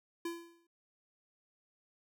square tone with exponential decay, 338.8 Hz, E4, 48 cents sharp, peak -35 dBFS, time 0.25-0.67 s, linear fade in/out 5 ms, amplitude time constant 90 ms, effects none

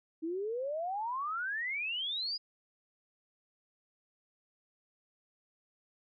sine exponential sweep, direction up, 312 to 5010 Hz, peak -33 dBFS, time 0.22-2.38 s, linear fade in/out 20 ms, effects none

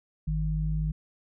sine tone pair together, 52.11 / 155.56 Hz, G#1 / D#3, +7 / 0 cents, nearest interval octave + perfect fifth, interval 1893 cents, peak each -28 dBFS, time 0.27-0.92 s, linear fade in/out 10 ms, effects none

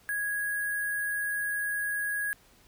sine tone with sample-and-hold, 1660 Hz, G#6, 1 cent flat, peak -28 dBFS, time 0.09-2.33 s, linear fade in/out 0 ms, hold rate 11025 Hz, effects pink hiss -60 dBFS RMS until 2.67 s

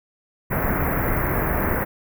pink band-stop noise, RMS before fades -22 dBFS, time 0.5-1.85 s, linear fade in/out 20 ms, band 2100 to 13000 Hz, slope 48 dB/octave, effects none

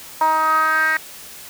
10% pulse tone with band-pass filter sweep, 314.9 Hz, D#4, 21 cents sharp, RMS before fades -17 dBFS, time 0.21-0.97 s, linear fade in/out 2 ms, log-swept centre 940 to 1800 Hz, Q 5.2, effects white hiss -38 dBFS RMS until 1.49 s

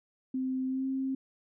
sine tone with pitch glide, 260.1 to 265.9 Hz, C4 to C4, -10 to +28 cents, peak -29 dBFS, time 0.34-1.15 s, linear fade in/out 5 ms, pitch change +38 cents, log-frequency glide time 0.67-0.86 s, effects none

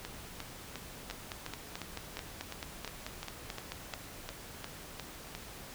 two click trains, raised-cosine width 0.2 ms, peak -22 / -21 dBFS, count 16 / 14, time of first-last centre 0.05-5.35 / 1.1-3.938 s, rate 2.83 / 4.58 Hz, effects pink hiss -48 dBFS RMS until 5.74 s

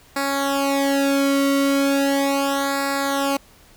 sawtooth tone with flanger, 277.2 Hz, C#4, in tune, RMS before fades -20 dBFS, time 0.16-3.37 s, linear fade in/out 5 ms, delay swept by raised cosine 0.32 to 1.18 ms, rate 0.37 Hz, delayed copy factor -0.95, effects pink hiss -51 dBFS RMS until 3.76 s

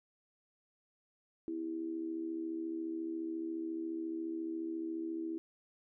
sine tone with amplitude modulation, 327.9 Hz, E4, 9 cents flat, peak -33 dBFS, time 1.48-5.38 s, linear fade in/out 0 ms, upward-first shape sine, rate 74.3 Hz, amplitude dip 65%, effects none

